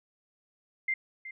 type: tone with echo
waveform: sine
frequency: 2093 Hz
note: C7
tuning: in tune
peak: -26 dBFS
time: 0.88-0.94 s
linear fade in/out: 5 ms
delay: 370 ms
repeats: 1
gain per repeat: -13 dB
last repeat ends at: 1.31 s
effects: none